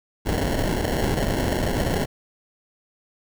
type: noise with sample-and-hold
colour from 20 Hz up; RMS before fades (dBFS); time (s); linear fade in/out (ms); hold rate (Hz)
pink; -23; 0.25-2.06; 20; 1225
effects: none